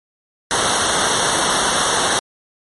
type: noise with comb filter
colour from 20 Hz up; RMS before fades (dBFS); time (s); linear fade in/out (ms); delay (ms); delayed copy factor
pink; -17; 0.51-2.19; 0; 0.41; -1
effects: MP3 48 kbps